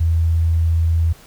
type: tone with vibrato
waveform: sine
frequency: 82.41 Hz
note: E2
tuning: in tune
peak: -13 dBFS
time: 0-1.13 s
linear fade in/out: 10 ms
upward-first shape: sine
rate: 17 Hz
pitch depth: 8 cents each way
effects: pink hiss -46 dBFS RMS until 1.26 s